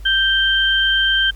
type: tone pair together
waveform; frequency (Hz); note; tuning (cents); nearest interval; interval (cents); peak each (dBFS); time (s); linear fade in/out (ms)
sine; 1568 / 3136; G6 / G7; 0 / 0; octave; 1200; -16; 0.05-1.31; 10
effects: added 50 Hz sine -31 dBFS peak until 1.35 s + pink hiss -50 dBFS RMS until 1.35 s